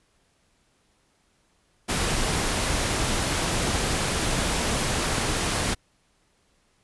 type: noise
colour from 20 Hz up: pink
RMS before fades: -25 dBFS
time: 1.88-5.75 s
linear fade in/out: 20 ms
effects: pink hiss -66 dBFS RMS until 6.83 s + resampled to 24000 Hz